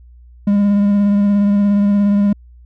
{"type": "tone with vibrato", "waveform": "triangle", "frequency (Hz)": 202.9, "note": "G#3", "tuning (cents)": -40, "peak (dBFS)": -8, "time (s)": [0.47, 2.33], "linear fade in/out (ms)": 5, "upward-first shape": "sine", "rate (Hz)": 17, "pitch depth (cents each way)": 19, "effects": ["added 60 Hz sine -39 dBFS peak until 2.65 s"]}